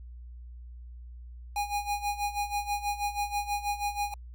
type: tone with tremolo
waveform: square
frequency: 820 Hz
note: G#5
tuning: 22 cents flat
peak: -27 dBFS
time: 1.56-4.14 s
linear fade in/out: 2 ms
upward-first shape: sine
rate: 6.2 Hz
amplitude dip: 80%
effects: added 60 Hz sine -42 dBFS peak until 4.34 s + AAC 64 kbps